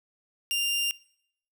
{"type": "tone", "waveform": "sawtooth", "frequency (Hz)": 2794, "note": "F7", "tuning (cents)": 0, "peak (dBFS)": -22, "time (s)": [0.51, 0.91], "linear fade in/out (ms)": 0, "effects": ["noise-tail reverb RT60 0.7 s tail -22 dB re dry"]}